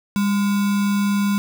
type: tone with sample-and-hold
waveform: sine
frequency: 201.4 Hz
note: G3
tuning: 47 cents sharp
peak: -16 dBFS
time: 0.16-1.38 s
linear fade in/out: 0 ms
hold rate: 1225 Hz
effects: none